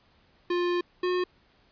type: tone pair in turn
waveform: square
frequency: 352.2 / 361.5 Hz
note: F4 / F#4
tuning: +15 / -40 cents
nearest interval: unison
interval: 45 cents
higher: second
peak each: -25 dBFS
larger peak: neither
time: 0.5-0.81 / 1.03-1.24 s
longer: first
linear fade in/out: 5 ms
effects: pink hiss -63 dBFS RMS until 1.71 s + resampled to 11025 Hz